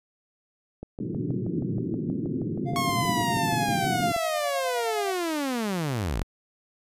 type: click train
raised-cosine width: 2 ms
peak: -23 dBFS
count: 22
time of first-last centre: 0.83-4.163 s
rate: 6.3 Hz
type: band-pass noise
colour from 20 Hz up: pink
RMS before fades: -29 dBFS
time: 1-4.12 s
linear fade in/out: 2 ms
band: 110 to 380 Hz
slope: 48 dB/octave
type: tone with tremolo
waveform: triangle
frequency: 698.5 Hz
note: F5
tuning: in tune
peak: -26 dBFS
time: 2.65-5.14 s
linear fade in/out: 50 ms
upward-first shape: sine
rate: 9.5 Hz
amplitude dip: 60%
type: linear sweep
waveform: sawtooth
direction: down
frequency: 1100 to 36.01 Hz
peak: -22 dBFS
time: 2.76-6.23 s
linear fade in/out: 0 ms
effects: resampled to 32000 Hz